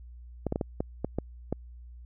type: clicks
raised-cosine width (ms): 2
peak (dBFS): -15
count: 8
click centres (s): 0.467 / 0.524 / 0.559 / 0.612 / 0.805 / 1.046 / 1.186 / 1.526
effects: added 60 Hz sine -44 dBFS peak until 2.05 s